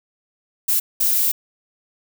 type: noise bursts at uneven times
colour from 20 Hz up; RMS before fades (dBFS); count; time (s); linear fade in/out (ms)
violet; -18; 2; 0.68-0.8 / 1-1.32; 10
effects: none